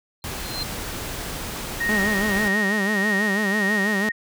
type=tone with exponential growth; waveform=sine; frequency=4144 Hz; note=C8; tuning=17 cents flat; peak=-24 dBFS; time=0.22-0.63 s; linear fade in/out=2 ms; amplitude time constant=88 ms
type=noise; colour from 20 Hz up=pink; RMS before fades=-31 dBFS; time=0.24-2.48 s; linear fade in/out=0 ms
type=tone with tremolo; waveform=sine; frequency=1864.7 Hz; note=A#6; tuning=in tune; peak=-20 dBFS; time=1.8-4.12 s; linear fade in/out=10 ms; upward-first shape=triangle; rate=1.7 Hz; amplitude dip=35%
type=tone with vibrato; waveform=sawtooth; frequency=204.1 Hz; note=G#3; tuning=30 cents flat; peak=-18 dBFS; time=1.89-4.09 s; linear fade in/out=2 ms; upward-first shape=sine; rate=6.1 Hz; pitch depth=110 cents each way
effects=none